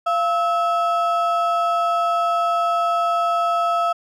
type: ring-modulated tone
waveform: triangle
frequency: 994 Hz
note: B5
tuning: 11 cents sharp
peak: -12 dBFS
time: 0.06-3.93 s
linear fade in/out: 10 ms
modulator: 306 Hz
effects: none